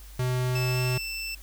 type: tone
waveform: square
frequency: 126.3 Hz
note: B2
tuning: 39 cents sharp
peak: -25 dBFS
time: 0.19-0.98 s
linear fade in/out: 5 ms
type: tone with pitch glide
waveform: 25% pulse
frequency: 2637 to 2666 Hz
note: E7 to E7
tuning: 0 to +19 cents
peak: -28 dBFS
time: 0.55-1.35 s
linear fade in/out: 5 ms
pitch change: +19 cents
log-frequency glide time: 0.71-0.78 s
effects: added 50 Hz sine -43 dBFS peak until 1.42 s + white hiss -52 dBFS RMS until 1.42 s

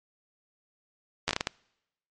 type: slowing click train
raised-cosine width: 0.2 ms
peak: -9 dBFS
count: 7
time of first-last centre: 1.28-1.471 s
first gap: 12 ms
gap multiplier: 1.39
effects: noise-tail reverb RT60 0.9 s tail -26 dB re dry + MP3 48 kbps

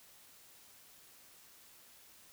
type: silence
effects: white hiss -60 dBFS RMS until 2.32 s

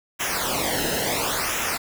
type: noise with flanger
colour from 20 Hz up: pink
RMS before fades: -25 dBFS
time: 0.19-1.78 s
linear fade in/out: 20 ms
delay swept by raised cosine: 0.22 to 0.88 ms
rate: 0.72 Hz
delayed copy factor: -0.8
effects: none

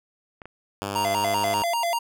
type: clicks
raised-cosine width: 0.5 ms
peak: -25 dBFS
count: 2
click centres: 0.418 / 0.456 s
type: tone with pitch glide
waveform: 5% pulse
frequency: 99.6 to 102.52 Hz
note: G2 to G#2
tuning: +28 to -22 cents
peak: -17 dBFS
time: 0.82-1.62 s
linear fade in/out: 0 ms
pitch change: +50 cents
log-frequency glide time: 0.97-1.28 s
type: tone with vibrato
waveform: square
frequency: 800 Hz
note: G5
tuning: 35 cents sharp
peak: -23 dBFS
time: 0.95-1.99 s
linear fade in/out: 10 ms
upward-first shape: square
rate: 5.1 Hz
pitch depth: 270 cents each way
effects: none

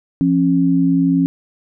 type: tone pair together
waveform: sine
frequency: 171.7 / 272.7 Hz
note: F3 / C#4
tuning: -29 / -28 cents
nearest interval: minor sixth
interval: 801 cents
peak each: -16 / -13 dBFS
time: 0.21-1.26 s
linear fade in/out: 0 ms
effects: none

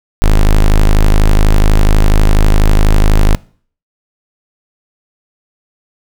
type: tone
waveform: square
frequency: 26.06 Hz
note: G#0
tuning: 7 cents sharp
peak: -5 dBFS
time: 0.22-3.35 s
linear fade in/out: 0 ms
effects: noise-tail reverb RT60 0.5 s tail -23 dB re dry

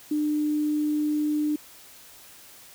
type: tone with quantisation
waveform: sine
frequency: 300 Hz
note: D4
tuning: 37 cents sharp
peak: -22 dBFS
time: 0.11-1.56 s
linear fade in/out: 5 ms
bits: 8
effects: white hiss -49 dBFS RMS until 2.74 s

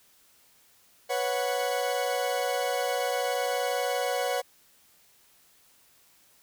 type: chord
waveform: 40% pulse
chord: B suspended second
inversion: none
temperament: equal with one note detuned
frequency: 493.9 / 554.4 / 736.6 Hz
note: B4 / C#5 / F#5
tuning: 0 / 0 / -8 cents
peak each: -30 dBFS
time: 1.09-4.42 s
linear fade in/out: 20 ms
effects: white hiss -61 dBFS RMS until 6.42 s

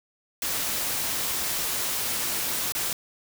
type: noise with dropouts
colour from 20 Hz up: white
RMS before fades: -28 dBFS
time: 0.42-2.93 s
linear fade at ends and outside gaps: 2 ms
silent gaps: 2.722-2.75 s
effects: none

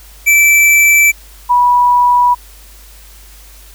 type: tone pair in turn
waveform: square / sine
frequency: 2324 / 977.1 Hz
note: D7 / B5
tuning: -19 / -19 cents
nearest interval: octave + minor third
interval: 1500 cents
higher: first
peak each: -6 dBFS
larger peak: neither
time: 0.26-1.12 / 1.49-2.35 s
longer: neither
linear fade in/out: 20 ms
effects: added 50 Hz sine -37 dBFS peak until 3.74 s + white hiss -41 dBFS RMS until 3.74 s

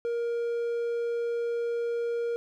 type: tone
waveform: triangle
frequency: 470.1 Hz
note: A#4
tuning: 15 cents sharp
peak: -25 dBFS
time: 0.05-2.36 s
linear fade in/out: 0 ms
effects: none

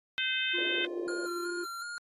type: harmonic tone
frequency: 516 Hz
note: C5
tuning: 24 cents flat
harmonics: 3 / 4 / 5 / 6 / 7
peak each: -34 / -38 / -34 / -34 / -36 dBFS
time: 0.18-0.85 s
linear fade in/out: 0 ms
type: tone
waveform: triangle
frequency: 349.2 Hz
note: F4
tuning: in tune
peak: -33 dBFS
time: 0.53-1.65 s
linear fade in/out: 20 ms
type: band-pass noise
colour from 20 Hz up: pink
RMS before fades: -41 dBFS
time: 0.58-1.26 s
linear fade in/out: 2 ms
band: 320 to 600 Hz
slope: 48 dB/octave
type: tone with vibrato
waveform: square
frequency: 1396.9 Hz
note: F6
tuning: in tune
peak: -38 dBFS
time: 1.08-1.98 s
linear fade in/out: 0 ms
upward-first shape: square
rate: 2.7 Hz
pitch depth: 28 cents each way
effects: AAC 32 kbps

